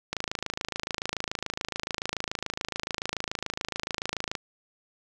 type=click train; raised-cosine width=0.2 ms; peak=-12 dBFS; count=115; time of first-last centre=0.13-4.352 s; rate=27 Hz; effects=none